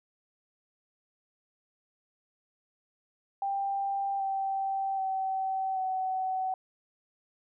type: tone with pitch steps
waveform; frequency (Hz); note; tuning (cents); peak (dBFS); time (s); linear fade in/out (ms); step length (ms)
sine; 790 / 777.8 / 765.7 / 753.9; G5 / G5 / G5 / F#5; +13 / -14 / -41 / +32; -28; 3.42-6.54; 2; 780
effects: none